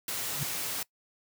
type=noise; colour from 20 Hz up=white; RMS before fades=-34 dBFS; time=0.08-0.83 s; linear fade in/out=2 ms
type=tone with exponential growth; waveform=sine; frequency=142 Hz; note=C#3; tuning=42 cents sharp; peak=-26 dBFS; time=0.31-0.43 s; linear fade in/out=2 ms; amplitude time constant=24 ms
effects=noise-tail reverb RT60 0.1 s tail -22 dB re dry + high-pass 80 Hz 12 dB/octave